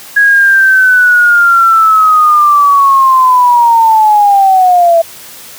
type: linear sweep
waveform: sine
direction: down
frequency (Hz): 1661.2 to 659.3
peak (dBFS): -3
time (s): 0.16-5.02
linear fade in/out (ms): 10
effects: white hiss -31 dBFS RMS until 5.58 s + high-pass 80 Hz 12 dB/octave